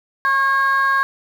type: tone pair together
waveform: sine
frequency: 1091 / 1624.8 Hz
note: C#6 / G#6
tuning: -28 / -38 cents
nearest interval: perfect fifth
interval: 690 cents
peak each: -15 dBFS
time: 0.25-1.03 s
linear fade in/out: 0 ms
effects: tanh soft clip ceiling -10 dBFS + 7-bit